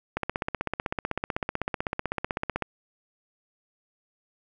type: click train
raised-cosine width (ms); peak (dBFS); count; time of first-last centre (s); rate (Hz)
0.5; -12; 40; 0.17-2.623; 15.9
effects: none